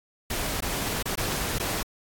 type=noise with dropouts; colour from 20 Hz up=pink; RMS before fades=-29 dBFS; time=0.3-1.83 s; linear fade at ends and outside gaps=5 ms; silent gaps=0.606-0.622 / 1.026-1.055 / 1.156-1.175 / 1.585-1.597 s; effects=AAC 64 kbps